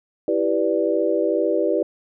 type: chord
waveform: sine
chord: E minor seventh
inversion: none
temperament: equal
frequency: 329.6 / 392 / 493.9 / 587.3 Hz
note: E4 / G4 / B4 / D5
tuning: 0 / 0 / 0 / 0 cents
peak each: -23 dBFS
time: 0.28-1.83 s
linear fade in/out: 2 ms
effects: none